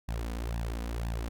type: tone with flanger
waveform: sawtooth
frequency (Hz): 57.2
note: A#1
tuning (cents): -32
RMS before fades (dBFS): -34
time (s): 0.08-1.29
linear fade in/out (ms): 10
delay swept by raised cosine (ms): 1.1 to 4.1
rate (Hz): 2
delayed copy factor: +0.85
effects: none